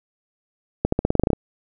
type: accelerating click train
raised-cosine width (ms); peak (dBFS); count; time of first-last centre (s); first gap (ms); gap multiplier
2; -4; 11; 0.85-1.332; 74; 0.9
effects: none